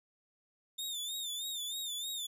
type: tone with vibrato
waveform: sawtooth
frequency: 3609 Hz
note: A7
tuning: 43 cents sharp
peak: -34 dBFS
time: 0.78-2.27 s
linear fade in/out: 10 ms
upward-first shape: sine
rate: 3.2 Hz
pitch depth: 87 cents each way
effects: none